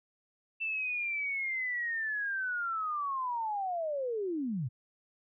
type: linear sweep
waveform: sine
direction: down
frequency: 2673 to 109.2 Hz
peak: -31 dBFS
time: 0.6-4.69 s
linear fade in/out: 20 ms
effects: none